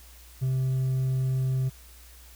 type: tone with hard clipping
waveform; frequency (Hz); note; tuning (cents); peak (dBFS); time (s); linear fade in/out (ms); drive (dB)
sine; 130.81; C3; 0; -24; 0.41-1.7; 20; 2
effects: added 60 Hz sine -49 dBFS peak until 2.35 s + white hiss -53 dBFS RMS until 2.35 s